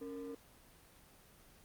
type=ring-modulated tone; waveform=triangle; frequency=369.7 Hz; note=F#4; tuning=1 cent flat; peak=-37 dBFS; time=0.01-0.35 s; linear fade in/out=5 ms; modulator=91.9 Hz; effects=pink hiss -62 dBFS RMS until 1.64 s + Opus 24 kbps